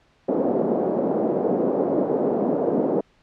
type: band-pass noise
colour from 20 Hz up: white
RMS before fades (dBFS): -22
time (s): 0.28-3.01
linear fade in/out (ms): 10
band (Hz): 200 to 570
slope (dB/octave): 24
effects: pink hiss -60 dBFS RMS until 3.22 s + low-pass 4000 Hz 12 dB/octave